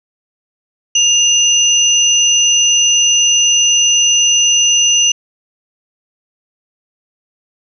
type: tone pair together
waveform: sine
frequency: 2828 / 6008 Hz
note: F7 / F#8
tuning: +21 / +26 cents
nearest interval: octave + minor second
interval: 1305 cents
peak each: -11 dBFS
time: 0.95-5.12 s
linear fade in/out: 5 ms
effects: none